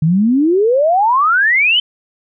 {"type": "exponential sweep", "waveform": "sine", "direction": "up", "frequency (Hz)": [150, 3120], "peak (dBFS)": -9, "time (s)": [0.02, 1.8], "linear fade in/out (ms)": 5, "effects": []}